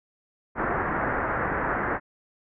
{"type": "low-pass noise", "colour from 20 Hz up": "white", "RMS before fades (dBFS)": -27, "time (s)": [0.55, 2], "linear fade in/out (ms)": 50, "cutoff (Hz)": 1800, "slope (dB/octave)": 48, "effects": []}